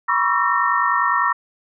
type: tone cluster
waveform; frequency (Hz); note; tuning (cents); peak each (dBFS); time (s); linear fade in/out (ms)
sine; 972 / 1093 / 1143 / 1337 / 1836; B5 / C#6 / D6 / E6 / A#6; -28 / -25 / -47 / +24 / -27; -22; 0.08-1.33; 10
effects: none